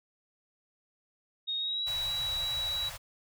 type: tone with pitch glide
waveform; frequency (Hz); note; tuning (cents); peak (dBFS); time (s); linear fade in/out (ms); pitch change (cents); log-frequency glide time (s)
sine; 3729 to 3901; A#7 to B7; 0 to -22; -30; 1.47-2.9; 20; +78; 1.58-1.84
type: band-stop noise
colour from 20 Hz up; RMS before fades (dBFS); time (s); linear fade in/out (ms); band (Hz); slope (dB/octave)
pink; -42; 1.86-2.98; 20; 150 to 520; 96
effects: none